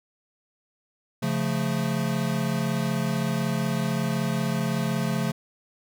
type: chord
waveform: square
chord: Db augmented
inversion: none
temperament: equal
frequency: 138.59 / 174.61 / 220 Hz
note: Db3 / F3 / A3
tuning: 0 / 0 / 0 cents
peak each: -29 dBFS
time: 1.22-5.32 s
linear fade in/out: 10 ms
effects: none